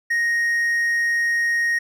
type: tone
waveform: triangle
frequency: 1869 Hz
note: A#6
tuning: 4 cents sharp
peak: -16 dBFS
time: 0.1-1.79 s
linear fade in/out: 10 ms
effects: none